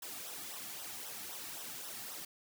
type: noise with flanger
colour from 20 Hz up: white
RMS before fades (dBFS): -45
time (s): 0.02-2.25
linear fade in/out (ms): 5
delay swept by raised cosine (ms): 0.43 to 2.03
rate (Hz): 3.8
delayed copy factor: -0.7
effects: none